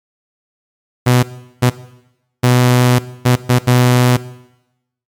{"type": "tone bursts at uneven times", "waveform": "sawtooth", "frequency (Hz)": 124.3, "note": "B2", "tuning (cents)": 12, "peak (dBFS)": -4, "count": 6, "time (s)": [[1.06, 1.23], [1.62, 1.7], [2.43, 2.99], [3.25, 3.36], [3.49, 3.59], [3.67, 4.17]], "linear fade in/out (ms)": 10, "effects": ["noise-tail reverb RT60 0.9 s tail -17 dB re dry", "MP3 96 kbps"]}